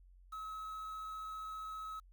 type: tone with quantisation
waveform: triangle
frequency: 1285 Hz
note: E6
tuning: 45 cents flat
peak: -40 dBFS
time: 0.32-2 s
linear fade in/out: 10 ms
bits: 10
effects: added 45 Hz sine -58 dBFS peak until 2.12 s